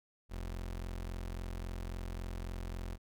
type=tone; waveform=30% pulse; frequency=43.65 Hz; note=F1; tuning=in tune; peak=-36 dBFS; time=0.29-2.98 s; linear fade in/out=50 ms; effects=none